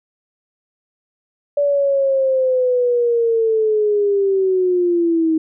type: linear sweep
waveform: sine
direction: down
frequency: 578 to 315.7 Hz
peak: -13 dBFS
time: 1.57-5.38 s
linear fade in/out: 5 ms
effects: none